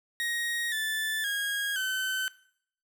30% pulse tone with pitch steps, 1880 / 1754.1 / 1636.6 / 1527 Hz, A#6 / A6 / G#6 / G6, +14 / -6 / -26 / -46 cents, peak -26 dBFS, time 0.2-2.28 s, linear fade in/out 0 ms, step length 520 ms, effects noise-tail reverb RT60 0.6 s tail -18 dB re dry

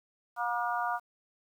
harmonic tone, 238.9 Hz, A#3, 43 cents sharp, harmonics 3 / 4 / 5 / 6, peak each -33 / -34 / -35 / -36 dBFS, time 0.36-1 s, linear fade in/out 50 ms, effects 10-bit

